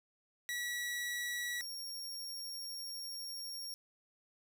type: tone pair in turn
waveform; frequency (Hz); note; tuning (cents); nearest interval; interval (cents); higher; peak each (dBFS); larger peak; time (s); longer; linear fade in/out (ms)
sawtooth; 1937 / 5552; B6 / F8; -34 / -11; octave + tritone; 1823; second; -33 / -39; first; 0.49-1.61 / 1.61-3.74; second; 0
effects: none